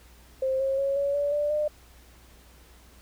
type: tone with pitch steps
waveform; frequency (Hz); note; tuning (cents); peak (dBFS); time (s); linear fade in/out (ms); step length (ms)
sine; 527 / 538.7 / 550.7 / 562.9 / 575.4 / 588.1 / 601.2; C5 / C#5 / C#5 / C#5 / D5 / D5 / D5; +12 / -50 / -11 / +26 / -36 / +2 / +40; -23; 0.42-1.68; 5; 180
effects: added 60 Hz sine -53 dBFS peak until 3.01 s + pink hiss -56 dBFS RMS until 3.01 s